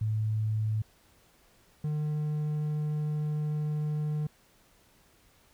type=tone pair in turn; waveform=sine / triangle; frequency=108.6 / 151.1 Hz; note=A2 / D3; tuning=-22 / +50 cents; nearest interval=tritone; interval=572 cents; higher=second; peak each=-26 dBFS; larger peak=neither; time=0.01-0.82 / 1.84-4.27 s; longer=second; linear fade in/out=5 ms; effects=pink hiss -63 dBFS RMS until 5.53 s